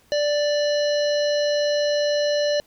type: harmonic tone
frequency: 587.3 Hz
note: D5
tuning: in tune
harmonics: 1 / 3 / 5 / 7 / 9 / 10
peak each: -19 / -32 / -33 / -30 / -40 / -39 dBFS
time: 0.12-2.6 s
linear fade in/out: 0 ms
effects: pink hiss -58 dBFS RMS until 2.66 s